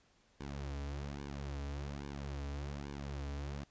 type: tone with flanger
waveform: sawtooth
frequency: 70.7 Hz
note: C#2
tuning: 35 cents sharp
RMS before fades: -42 dBFS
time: 0.4-3.64 s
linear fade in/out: 5 ms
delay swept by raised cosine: 1.5 to 5.6 ms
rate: 1.2 Hz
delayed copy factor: -1
effects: pink hiss -70 dBFS RMS until 3.7 s + resampled to 16000 Hz